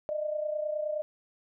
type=tone pair together; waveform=sine; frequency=603.4 / 633 Hz; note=D5 / D#5; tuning=+47 / +30 cents; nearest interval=minor second; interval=83 cents; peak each=-30 / -36 dBFS; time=0.09-1.02 s; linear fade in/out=0 ms; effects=none